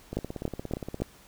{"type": "two click trains", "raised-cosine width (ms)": 2, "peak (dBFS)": [-14, -21], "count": [4, 16], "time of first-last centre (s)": [[0.17, 1.02], [0.13, 1.002]], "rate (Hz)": [3.53, 17.2], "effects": ["pink hiss -55 dBFS RMS until 1.27 s"]}